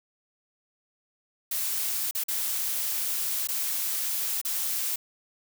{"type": "noise with dropouts", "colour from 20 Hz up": "blue", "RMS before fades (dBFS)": -29, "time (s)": [1.51, 4.96], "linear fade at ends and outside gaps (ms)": 5, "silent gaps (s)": [[2.111, 2.149], [2.238, 2.283], [3.473, 3.486], [4.415, 4.449]], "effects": []}